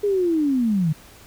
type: linear sweep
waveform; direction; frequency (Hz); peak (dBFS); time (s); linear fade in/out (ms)
sine; down; 418.9 to 146.83; -17; 0.03-0.93; 10
effects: pink hiss -47 dBFS RMS until 1.26 s